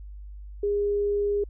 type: tone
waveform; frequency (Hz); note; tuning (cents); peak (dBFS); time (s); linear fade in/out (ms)
sine; 408.4; G#4; -29; -22; 0.63-1.44; 5
effects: added 50 Hz sine -38 dBFS peak until 1.49 s